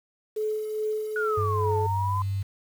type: tone with tremolo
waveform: sine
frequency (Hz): 430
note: A4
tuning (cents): -40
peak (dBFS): -24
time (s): 0.36-1.87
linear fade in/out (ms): 10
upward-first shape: sine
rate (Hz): 2.4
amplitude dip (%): 45
type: exponential two-way sweep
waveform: sine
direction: down then up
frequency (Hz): 1480 to 880 to 1031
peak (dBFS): -26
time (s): 1.16-2.22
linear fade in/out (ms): 2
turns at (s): 1.78
type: tone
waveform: sine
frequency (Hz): 98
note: G2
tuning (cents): 0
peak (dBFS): -25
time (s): 1.37-2.43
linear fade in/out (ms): 10
effects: tanh soft clip ceiling -12 dBFS + 8-bit